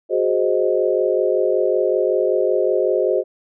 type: chord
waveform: sine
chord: Ab dominant seventh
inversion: third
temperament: equal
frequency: 370 / 415.3 / 523.3 / 622.3 Hz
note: Gb4 / Ab4 / C5 / Eb5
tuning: 0 / 0 / 0 / 0 cents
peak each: -20 / -21 / -20 / -22 dBFS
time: 0.09-3.24 s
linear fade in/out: 50 ms
effects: none